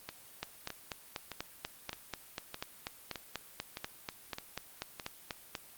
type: two click trains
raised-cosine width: 0.2 ms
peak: -19 / -22 dBFS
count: 22 / 9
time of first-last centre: 0.43-5.552 / 0.09-4.998 s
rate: 4.1 / 1.63 Hz
effects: white hiss -55 dBFS RMS until 5.77 s + Opus 32 kbps